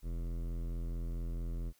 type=tone with hard clipping; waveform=sine; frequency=42.24 Hz; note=E1; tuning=43 cents sharp; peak=-37 dBFS; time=0.02-1.73 s; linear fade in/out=50 ms; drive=16 dB; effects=white hiss -70 dBFS RMS until 1.79 s